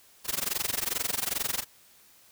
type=noise with amplitude modulation; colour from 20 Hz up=white; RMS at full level=-27 dBFS; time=0.24-1.65 s; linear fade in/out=50 ms; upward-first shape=sine; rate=22.4 Hz; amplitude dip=95%; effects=white hiss -58 dBFS RMS until 2.31 s